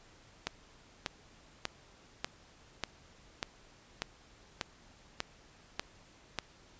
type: click train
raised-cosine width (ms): 0.2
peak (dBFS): -15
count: 11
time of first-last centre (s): 0.47-6.387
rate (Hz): 1.69
effects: pink hiss -60 dBFS RMS until 6.79 s + resampled to 16000 Hz